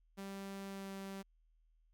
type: tone with pitch glide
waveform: sawtooth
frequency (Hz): 196 to 194.65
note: G3 to G3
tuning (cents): 0 to -12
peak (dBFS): -40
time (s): 0.17-1.23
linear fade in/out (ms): 20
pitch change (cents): -12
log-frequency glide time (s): 0.67-0.9
effects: added 40 Hz sine -68 dBFS peak until 1.93 s